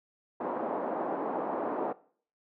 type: band-pass noise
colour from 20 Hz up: white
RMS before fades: -33 dBFS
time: 0.4-1.93 s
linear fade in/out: 10 ms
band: 240 to 900 Hz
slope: 24 dB/octave
effects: noise-tail reverb RT60 0.5 s tail -20 dB re dry